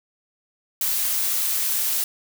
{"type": "noise", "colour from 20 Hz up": "blue", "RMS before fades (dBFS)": -23, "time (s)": [0.81, 2.04], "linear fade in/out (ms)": 2, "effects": []}